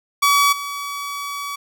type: tone with level steps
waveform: sawtooth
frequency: 1139 Hz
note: C#6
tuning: 47 cents sharp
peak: -9 / -22 dBFS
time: 0.22-1.56 s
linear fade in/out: 10 ms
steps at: 0.52 s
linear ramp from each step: 10 ms
effects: none